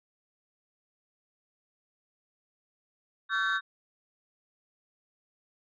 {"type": "tone cluster", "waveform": "sine", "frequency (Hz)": [1134, 1367, 1537, 1736, 3734], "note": ["C#6", "F6", "G6", "A6", "A#7"], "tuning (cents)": [39, -37, -35, -24, 2], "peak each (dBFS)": [-33, -33, -27, -35, -35], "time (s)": [3.29, 3.61], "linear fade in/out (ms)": 50, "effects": ["tanh soft clip ceiling -20 dBFS"]}